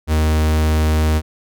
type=tone; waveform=45% pulse; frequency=77.78 Hz; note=D#2; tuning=in tune; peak=-13 dBFS; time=0.07-1.22 s; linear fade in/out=50 ms; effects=none